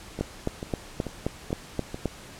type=two click trains; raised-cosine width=2 ms; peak=-12 / -19 dBFS; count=8 / 5; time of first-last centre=0.21-2.057 / 0.19-1.944 s; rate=3.79 / 2.28 Hz; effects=pink hiss -45 dBFS RMS until 2.39 s + low-pass 10000 Hz 12 dB/octave